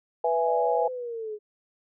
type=chord; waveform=sine; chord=E major; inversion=second; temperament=equal with one note detuned; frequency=493.9 / 664.2 / 830.6 Hz; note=B4 / E5 / G#5; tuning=0 / +13 / 0 cents; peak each=-25 / -27 / -26 dBFS; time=0.24-0.88 s; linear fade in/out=5 ms
type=exponential sweep; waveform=sine; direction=down; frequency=622.3 to 415.3 Hz; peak=-31 dBFS; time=0.44-1.39 s; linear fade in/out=50 ms
effects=none